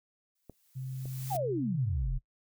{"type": "noise with exponential growth", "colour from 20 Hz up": "blue", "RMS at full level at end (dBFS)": -40, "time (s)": [0.35, 1.37], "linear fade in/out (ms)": 5, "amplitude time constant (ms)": 220}
{"type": "clicks", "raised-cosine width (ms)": 2, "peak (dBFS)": -33, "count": 3, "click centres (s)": [0.497, 1.056, 1.353]}
{"type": "tone", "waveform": "sine", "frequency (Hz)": 130.81, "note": "C3", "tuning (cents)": 0, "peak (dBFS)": -35, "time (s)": [0.75, 2.19], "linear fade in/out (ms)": 20}
{"type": "exponential sweep", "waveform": "sine", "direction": "down", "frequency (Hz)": [863, 32.7], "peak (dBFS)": -29, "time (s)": [1.3, 2.19], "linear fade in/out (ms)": 20}
{"effects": ["noise-tail reverb RT60 0.1 s tail -21 dB re dry"]}